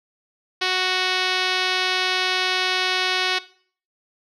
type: tone with low-pass filter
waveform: 5% pulse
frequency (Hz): 370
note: F#4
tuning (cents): 0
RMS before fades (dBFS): -22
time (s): 0.61-3.39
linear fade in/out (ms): 10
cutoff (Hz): 4900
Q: 1.3
effects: noise-tail reverb RT60 0.5 s tail -18 dB re dry